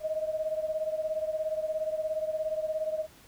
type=beating tone pair; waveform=sine; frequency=622.3 / 639.3 Hz; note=D#5 / D#5; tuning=0 / +47 cents; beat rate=17 Hz; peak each=-30 / -34 dBFS; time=0-3.07 s; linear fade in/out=50 ms; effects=pink hiss -56 dBFS RMS until 3.27 s